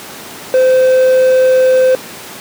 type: tone with quantisation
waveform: triangle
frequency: 516 Hz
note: C5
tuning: 24 cents flat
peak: -4 dBFS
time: 0.54-1.95 s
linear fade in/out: 0 ms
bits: 5
effects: pink hiss -29 dBFS RMS until 2.4 s + high-pass 200 Hz 12 dB/octave